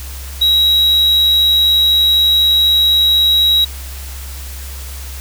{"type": "tone", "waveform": "triangle", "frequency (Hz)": 3848, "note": "B7", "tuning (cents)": -46, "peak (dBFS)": -7, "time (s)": [0.41, 3.65], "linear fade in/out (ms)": 10, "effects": ["added 67 Hz sine -26 dBFS peak until 5.2 s", "white hiss -33 dBFS RMS until 5.2 s"]}